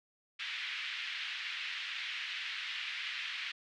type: band-pass noise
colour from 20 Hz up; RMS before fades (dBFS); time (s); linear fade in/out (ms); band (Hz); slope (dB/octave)
pink; -40; 0.39-3.52; 10; 1900 to 3500; 24
effects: none